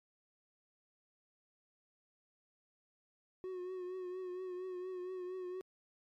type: tone with vibrato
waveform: triangle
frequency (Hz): 366.7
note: F#4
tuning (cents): -15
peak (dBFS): -38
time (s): 3.44-5.61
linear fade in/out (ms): 0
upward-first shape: triangle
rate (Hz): 4.3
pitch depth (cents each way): 48
effects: MP3 64 kbps